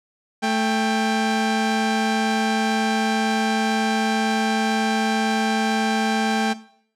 sawtooth tone pair together, 220 / 791 Hz, A3 / G5, 0 / +15 cents, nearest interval octave + minor seventh, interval 2215 cents, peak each -18 dBFS, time 0.42-6.54 s, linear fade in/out 20 ms, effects noise-tail reverb RT60 0.6 s tail -18 dB re dry + low-pass 7000 Hz 12 dB/octave

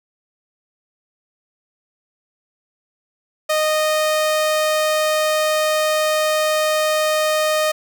sawtooth tone, 618 Hz, D#5, 12 cents flat, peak -12 dBFS, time 3.49-7.72 s, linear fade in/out 10 ms, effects none

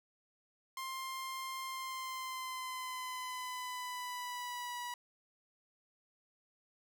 sawtooth tone with pitch glide, 1055 to 973 Hz, C6 to B5, +14 to -26 cents, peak -36 dBFS, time 0.77-4.94 s, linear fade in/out 2 ms, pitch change -140 cents, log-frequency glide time 1.67-4.8 s, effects none

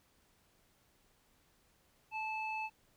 square tone with low-pass filter, 873 Hz, A5, 14 cents flat, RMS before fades -39 dBFS, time 2.11-2.7 s, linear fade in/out 50 ms, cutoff 2300 Hz, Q 8.6, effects pink hiss -71 dBFS RMS until 2.96 s

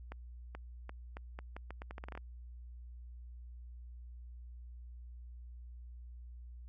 accelerating click train, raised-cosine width 0.5 ms, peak -30 dBFS, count 15, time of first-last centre 0.12-2.175 s, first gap 430 ms, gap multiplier 0.8, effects added 60 Hz sine -47 dBFS peak until 6.68 s

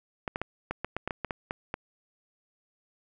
clicks, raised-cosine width 0.5 ms, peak -16 dBFS, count 12, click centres 0.278 / 0.359 / 0.416 / 0.71 / 0.846 / 0.966 / 1.076 / 1.108 / 1.247 / 1.308 / 1.509 / 1.741 s, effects none

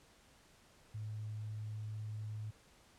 sine tone, 107.3 Hz, A2, 43 cents flat, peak -40 dBFS, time 0.94-2.51 s, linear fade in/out 10 ms, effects pink hiss -65 dBFS RMS until 2.98 s + low-pass 10000 Hz 12 dB/octave

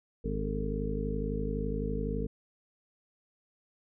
harmonic tone with a mistuned harmonic, 51.91 Hz, G#1, in tune, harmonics 1 / 2 / 3 / 4 / 5 / 6 / 8 / 9, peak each -34 / -42 / -38 / -38 / -39 / -47 / -43 / -37 dBFS, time 0.24-2.27 s, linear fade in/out 10 ms, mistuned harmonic 9, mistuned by -53 cents, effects none

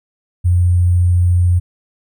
sine tone with sample-and-hold, 88.6 Hz, F2, 25 cents sharp, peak -9 dBFS, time 0.44-1.6 s, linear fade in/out 20 ms, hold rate 8820 Hz, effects none

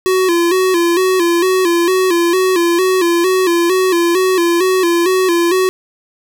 square tone with vibrato, 357.4 Hz, F4, 40 cents sharp, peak -11 dBFS, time 0.06-5.69 s, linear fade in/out 0 ms, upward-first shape square, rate 2.2 Hz, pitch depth 77 cents each way, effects none

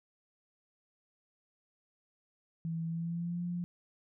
sine tone with pitch glide, 164.3 to 175.08 Hz, E3 to F3, -5 to +5 cents, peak -33 dBFS, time 2.65-3.64 s, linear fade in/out 0 ms, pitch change +110 cents, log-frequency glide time 2.86-3.43 s, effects none

